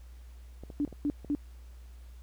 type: clicks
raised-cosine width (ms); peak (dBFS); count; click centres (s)
2; -31; 6; 0.636 / 0.702 / 0.877 / 0.927 / 1.099 / 1.247
type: tone bursts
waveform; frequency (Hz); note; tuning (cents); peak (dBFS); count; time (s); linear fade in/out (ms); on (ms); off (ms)
sine; 290.3; D4; -20; -26; 3; 0.8-1.35; 0; 50; 200
effects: added 60 Hz sine -46 dBFS peak until 2.22 s + pink hiss -64 dBFS RMS until 2.22 s